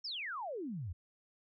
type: exponential sweep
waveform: sine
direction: down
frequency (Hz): 5588 to 77.2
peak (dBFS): -38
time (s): 0.04-0.93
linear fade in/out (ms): 10
effects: none